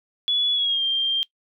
sine tone with pitch glide, 3410 to 3182 Hz, G#7 to G7, +45 to +25 cents, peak -19 dBFS, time 0.28-1.23 s, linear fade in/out 0 ms, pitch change -120 cents, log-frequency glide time 0.53-0.83 s, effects noise-tail reverb RT60 0.1 s tail -20 dB re dry

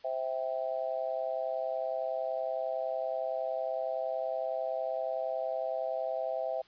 sine chord, C major, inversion none, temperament just, 523.3 / 654.1 / 784.9 Hz, C5 / E5 / G5, 0 / -14 / +2 cents, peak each -36 / -33 / -39 dBFS, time 0.04-6.62 s, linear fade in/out 10 ms, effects white hiss -61 dBFS RMS until 6.67 s + resampled to 11025 Hz

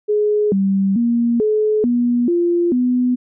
sine tone with pitch steps, 419.8 / 194.7 / 235.7 / 428.1 / 241.6 / 346.1 / 248.9 Hz, G#4 / G3 / A#3 / A4 / B3 / F4 / B3, +19 / -12 / +19 / -47 / -38 / -16 / +14 cents, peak -13 dBFS, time 0.08-3.16 s, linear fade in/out 20 ms, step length 440 ms, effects none

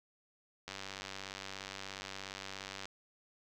click train, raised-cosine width 0.2 ms, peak -25 dBFS, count 212, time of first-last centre 0.68-2.855 s, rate 97 Hz, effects none

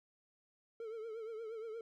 triangle tone with vibrato, 447.1 Hz, A4, 28 cents sharp, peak -40 dBFS, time 0.8-1.81 s, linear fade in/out 2 ms, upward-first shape triangle, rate 8.5 Hz, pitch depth 88 cents each way, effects none

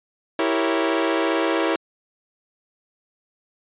sawtooth chord, E diminished seventh, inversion none, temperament equal, 329.6 / 392 / 466.2 / 554.4 Hz, E4 / G4 / Bb4 / Db5, 0 / 0 / 0 / 0 cents, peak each -18 / -23 / -22 / -22 dBFS, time 0.39-1.76 s, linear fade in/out 2 ms, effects resampled to 8000 Hz

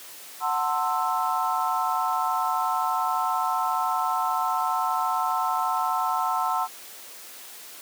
sine chord, F# half-diminished seventh, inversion none, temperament equal with one note detuned, 740 / 894.9 / 1046.5 / 1318.5 Hz, F#5 / A5 / C6 / E6, 0 / +29 / 0 / 0 cents, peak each -28 dBFS, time 0.4-6.68 s, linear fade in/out 50 ms, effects white hiss -43 dBFS RMS until 7.81 s + high-pass 300 Hz 12 dB/octave

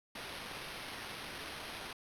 violet noise with sample-and-hold, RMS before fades -45 dBFS, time 0.15-1.93 s, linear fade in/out 5 ms, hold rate 7350 Hz, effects low-pass 12000 Hz 12 dB/octave

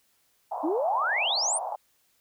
pink band-pass noise, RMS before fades -33 dBFS, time 0.51-1.76 s, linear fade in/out 10 ms, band 660 to 930 Hz, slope 48 dB/octave
sine exponential sweep, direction up, 284.1 to 9830 Hz, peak -24 dBFS, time 0.63-1.59 s, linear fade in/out 20 ms
effects white hiss -68 dBFS RMS until 2.2 s

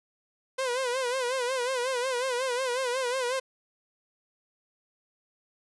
sawtooth tone with vibrato, 506 Hz, B4, 42 cents sharp, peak -23 dBFS, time 0.58-3.4 s, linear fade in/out 10 ms, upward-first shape sine, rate 5.5 Hz, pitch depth 95 cents each way, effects resampled to 24000 Hz

